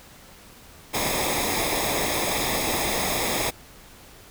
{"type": "noise with comb filter", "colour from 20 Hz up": "pink", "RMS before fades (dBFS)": -25, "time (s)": [0.93, 3.51], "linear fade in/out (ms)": 20, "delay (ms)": 0.68, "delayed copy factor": -0.7, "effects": ["pink hiss -48 dBFS RMS until 4.3 s"]}